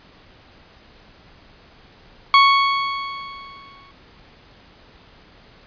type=tone with exponential decay; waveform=sawtooth; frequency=1108.7 Hz; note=C#6; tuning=in tune; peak=-4 dBFS; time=2.34-3.91 s; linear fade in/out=1 ms; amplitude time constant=340 ms; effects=pink hiss -49 dBFS RMS until 5.66 s + resampled to 11025 Hz